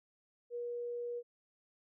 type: tone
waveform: sine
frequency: 479.7 Hz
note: A#4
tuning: 50 cents sharp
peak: -37 dBFS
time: 0.5-1.23 s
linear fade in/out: 50 ms
effects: none